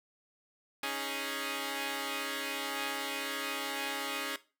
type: chord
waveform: 5% pulse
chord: C# suspended second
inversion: none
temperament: equal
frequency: 277.2 / 311.1 / 415.3 Hz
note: C#4 / D#4 / G#4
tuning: 0 / 0 / 0 cents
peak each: -26 / -30 / -28 dBFS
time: 0.83-4.36 s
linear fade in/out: 2 ms
effects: noise-tail reverb RT60 0.3 s tail -17 dB re dry